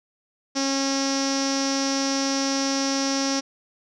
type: tone with low-pass filter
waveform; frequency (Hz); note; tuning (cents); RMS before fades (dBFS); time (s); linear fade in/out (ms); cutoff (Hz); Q
sawtooth; 272.6; C#4; -29; -24; 0.55-3.41; 20; 5600; 9.1
effects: none